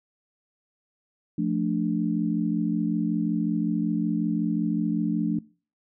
sine chord, D minor, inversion first, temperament equal, 174.61 / 220 / 293.7 Hz, F3 / A3 / D4, 0 / 0 / 0 cents, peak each -27 dBFS, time 1.38-5.39 s, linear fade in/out 5 ms, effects noise-tail reverb RT60 0.4 s tail -23 dB re dry

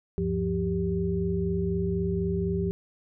sine tone cluster, 74.9 / 98.9 / 174.5 / 393 Hz, D2 / G2 / F3 / G4, +35 / +16 / -1 / +4 cents, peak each -33 / -33 / -28 / -29 dBFS, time 0.18-2.71 s, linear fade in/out 0 ms, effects none

